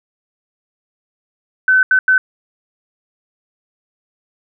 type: tone bursts at uneven times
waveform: sine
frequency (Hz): 1519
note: F#6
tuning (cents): +45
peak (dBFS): -8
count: 3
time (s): 1.68-1.83 / 1.91-1.99 / 2.08-2.18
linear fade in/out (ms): 2
effects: none